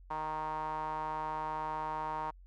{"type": "tone with band-pass filter", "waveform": "sawtooth", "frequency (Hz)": 155.56, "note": "D#3", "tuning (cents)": 0, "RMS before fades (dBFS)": -37, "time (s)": [0.1, 2.31], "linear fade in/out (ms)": 10, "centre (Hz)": 960, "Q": 6.4, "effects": ["added 45 Hz sine -52 dBFS peak until 2.46 s"]}